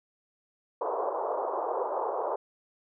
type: band-pass noise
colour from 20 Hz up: pink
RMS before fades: -31 dBFS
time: 0.81-2.36 s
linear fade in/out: 5 ms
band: 400 to 1100 Hz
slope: 48 dB/octave
effects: none